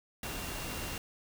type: tone in noise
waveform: sine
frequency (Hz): 2767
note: F7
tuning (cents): -17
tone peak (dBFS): -48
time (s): 0.23-0.98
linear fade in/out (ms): 2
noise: pink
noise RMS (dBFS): -39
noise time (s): 0.23-0.98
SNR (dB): -12
effects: none